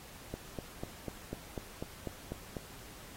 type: click train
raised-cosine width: 2 ms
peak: -24 dBFS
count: 10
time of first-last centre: 0.34-2.568 s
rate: 4.04 Hz
effects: pink hiss -52 dBFS RMS until 3.16 s + AAC 48 kbps